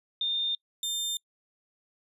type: tone pair in turn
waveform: sine / sawtooth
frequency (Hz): 3625 / 3600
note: A#7 / A7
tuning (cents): -49 / +39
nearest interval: unison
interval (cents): 12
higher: first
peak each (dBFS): -26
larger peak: neither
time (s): 0.21-0.55 / 0.83-1.17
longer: neither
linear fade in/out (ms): 2
effects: noise-tail reverb RT60 0.1 s tail -26 dB re dry + resampled to 32000 Hz